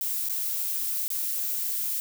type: noise with dropouts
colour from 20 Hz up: violet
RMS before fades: -29 dBFS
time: 0.01-2 s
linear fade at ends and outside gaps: 0 ms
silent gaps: 0.287-0.296 / 1.08-1.103 s
effects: none